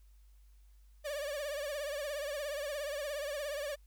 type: tone with vibrato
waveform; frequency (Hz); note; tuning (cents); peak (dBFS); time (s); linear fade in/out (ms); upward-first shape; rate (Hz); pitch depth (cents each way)
45% pulse; 580; D5; -22; -36; 1.04-3.76; 20; triangle; 17; 110
effects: added 50 Hz sine -57 dBFS peak until 3.86 s + white hiss -75 dBFS RMS until 3.86 s